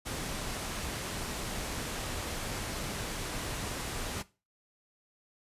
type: low-pass noise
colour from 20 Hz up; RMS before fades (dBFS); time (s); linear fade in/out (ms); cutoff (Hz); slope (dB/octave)
pink; -37; 0.05-4.23; 20; 12000; 24
effects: noise-tail reverb RT60 0.3 s tail -18 dB re dry + resampled to 32000 Hz